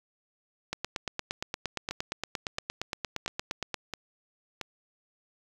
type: two click trains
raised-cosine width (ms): 0.2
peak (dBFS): -17 / -14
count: 5 / 27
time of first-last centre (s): 1.91-4.613 / 0.73-3.743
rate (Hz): 1.48 / 8.63
effects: 7-bit